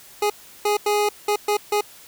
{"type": "tone bursts at uneven times", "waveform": "25% pulse", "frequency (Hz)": 415.3, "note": "G#4", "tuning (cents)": 0, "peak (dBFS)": -14, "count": 6, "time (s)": [[0.22, 0.3], [0.65, 0.77], [0.86, 1.09], [1.28, 1.36], [1.48, 1.57], [1.72, 1.81]], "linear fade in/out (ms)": 5, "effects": ["white hiss -46 dBFS RMS until 2.07 s"]}